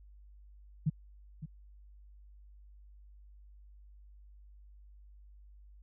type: tone with echo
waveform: sine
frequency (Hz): 153.5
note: D#3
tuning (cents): -23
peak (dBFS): -25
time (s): 0.86-0.9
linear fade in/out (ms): 10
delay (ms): 560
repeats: 1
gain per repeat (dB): -13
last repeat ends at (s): 1.46
effects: added 50 Hz sine -53 dBFS peak until 5.82 s